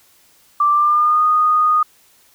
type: tone with pitch glide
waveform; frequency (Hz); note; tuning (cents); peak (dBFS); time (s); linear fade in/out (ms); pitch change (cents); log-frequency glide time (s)
sine; 1174.7 to 1235.2; D6 to D#6; 0 to -13; -11; 0.6-1.83; 5; +87; 0.71-1.24
effects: white hiss -53 dBFS RMS until 2.34 s